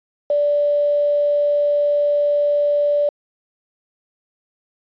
sine tone with quantisation, 583 Hz, D5, 13 cents flat, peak -14 dBFS, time 0.3-3.09 s, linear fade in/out 2 ms, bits 7, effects resampled to 11025 Hz

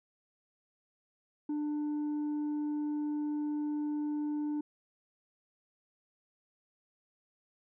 sine tone with tanh clipping, 297.4 Hz, D4, 22 cents sharp, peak -32 dBFS, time 1.49-4.61 s, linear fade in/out 5 ms, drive 3 dB, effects none

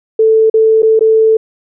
sine tone with dropouts, 441.8 Hz, A4, 7 cents sharp, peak -5 dBFS, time 0.19-1.37 s, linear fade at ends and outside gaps 5 ms, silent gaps 0.499-0.54 / 0.822-0.829 / 0.993-1.008 s, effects none

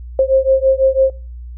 sine beating tone pair, 529 / 535 Hz, C5 / C5, +19 / +38 cents, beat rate 6 Hz, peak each -13 dBFS, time 0.19-1.1 s, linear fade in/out 2 ms, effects noise-tail reverb RT60 0.3 s tail -19 dB re dry + added 60 Hz sine -28 dBFS peak until 1.57 s

